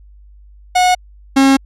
45% pulse tone pair in turn, 729 / 270.7 Hz, F#5 / C#4, -26 / -41 cents, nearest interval octave + perfect fourth, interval 1715 cents, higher first, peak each -9 / -7 dBFS, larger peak second, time 0.75-0.95 / 1.36-1.57 s, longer second, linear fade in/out 10 ms, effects added 50 Hz sine -39 dBFS peak until 1.65 s + low-pass 9000 Hz 12 dB/octave

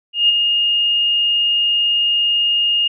sine tone with ADSR envelope, 2841 Hz, F7, 29 cents sharp, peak -8 dBFS, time 0.13-2.88 s, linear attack 160 ms, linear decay 17 ms, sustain -5 dB, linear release 8 ms, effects none

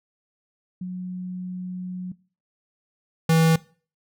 sine / square tone pair in turn, 182.3 / 162.41 Hz, F#3 / E3, -25 / -25 cents, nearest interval major second, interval 200 cents, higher first, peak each -28 / -16 dBFS, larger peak second, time 0.81-2.12 / 3.29-3.56 s, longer first, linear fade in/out 5 ms, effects noise-tail reverb RT60 0.4 s tail -21 dB re dry

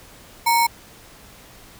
sine tone with sample-and-hold, 932.3 Hz, A#5, in tune, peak -14 dBFS, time 0.46-0.67 s, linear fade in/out 10 ms, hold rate 3150 Hz, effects pink hiss -46 dBFS RMS until 1.79 s

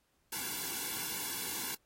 white noise with comb filter, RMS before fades -38 dBFS, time 0.32-1.75 s, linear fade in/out 5 ms, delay 1.6 ms, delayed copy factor -1, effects pink hiss -75 dBFS RMS until 1.85 s + AAC 48 kbps

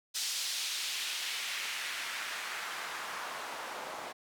white noise with band-pass filter sweep, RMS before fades -38 dBFS, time 0.14-4.13 s, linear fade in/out 20 ms, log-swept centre 4800 to 700 Hz, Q 1.2, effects none

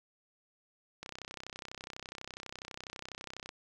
click train, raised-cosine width 0.2 ms, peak -25 dBFS, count 80, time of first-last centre 1.03-3.491 s, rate 32.1 Hz, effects none

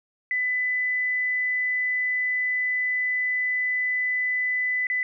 sine tone with dropouts, 2000 Hz, B6, 21 cents sharp, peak -22 dBFS, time 0.31-5.03 s, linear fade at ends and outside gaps 1 ms, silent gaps 4.869-4.9 s, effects none

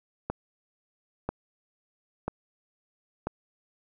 click train, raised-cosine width 1 ms, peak -15 dBFS, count 4, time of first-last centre 0.3-3.27 s, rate 1.01 Hz, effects none

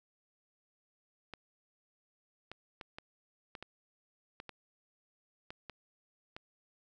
clicks, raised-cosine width 0.3 ms, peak -28 dBFS, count 11, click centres 1.337 / 2.516 / 2.812 / 2.985 / 3.552 / 3.626 / 4.401 / 4.493 / 5.505 / 5.697 / 6.365 s, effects none

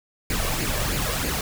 pink noise with flanger, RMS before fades -25 dBFS, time 0.3-1.41 s, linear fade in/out 2 ms, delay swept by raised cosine 0.42 to 1.82 ms, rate 3.1 Hz, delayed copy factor +0.6, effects none

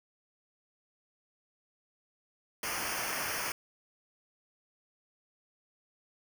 pink noise with comb filter, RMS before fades -35 dBFS, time 2.63-3.52 s, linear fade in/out 2 ms, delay 0.26 ms, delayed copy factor -0.9, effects none

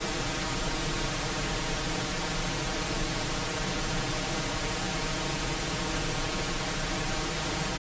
pink noise with comb filter, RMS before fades -30 dBFS, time 0-7.78 s, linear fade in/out 20 ms, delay 6.4 ms, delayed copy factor +0.95, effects resampled to 16000 Hz

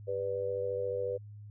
sine tone with amplitude modulation, 493.9 Hz, B4, in tune, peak -27 dBFS, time 0.07-1.18 s, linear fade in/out 20 ms, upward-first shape sine, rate 94.5 Hz, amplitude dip 85%, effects added 104 Hz sine -45 dBFS peak until 1.5 s

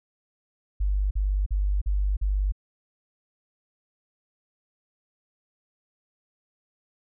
sine tone bursts, 49.26 Hz, G1, 9 cents sharp, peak -21 dBFS, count 5, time 0.8-2.522 s, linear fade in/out 10 ms, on 310 ms, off 43 ms, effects none

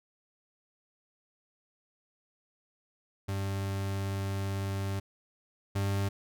40% pulse tone pair in turn, 98 / 99.02 Hz, G2 / G2, 0 / +18 cents, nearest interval unison, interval 18 cents, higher second, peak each -30 / -27 dBFS, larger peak second, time 3.28-5 / 5.75-6.09 s, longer first, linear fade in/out 10 ms, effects none

